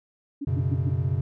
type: tone bursts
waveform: sine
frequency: 283.6 Hz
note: C#4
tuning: 40 cents sharp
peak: -28 dBFS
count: 4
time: 0.41-0.9 s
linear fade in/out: 10 ms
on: 40 ms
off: 110 ms
type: chord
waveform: triangle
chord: F# suspended fourth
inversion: none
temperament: equal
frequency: 92.5 / 123.47 / 138.59 Hz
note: F#2 / B2 / C#3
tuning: 0 / 0 / 0 cents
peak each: -25 dBFS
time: 0.47-1.21 s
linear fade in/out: 5 ms
effects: none